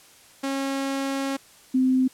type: tone pair in turn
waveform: sawtooth / sine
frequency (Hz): 272.7 / 258.6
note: C#4 / C4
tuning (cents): -28 / -20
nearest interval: minor second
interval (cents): 92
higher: first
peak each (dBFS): -21 / -17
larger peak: second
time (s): 0.43-1.37 / 1.74-2.08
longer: first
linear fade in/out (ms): 10
effects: white hiss -52 dBFS RMS until 2.13 s + low-pass 11000 Hz 12 dB/octave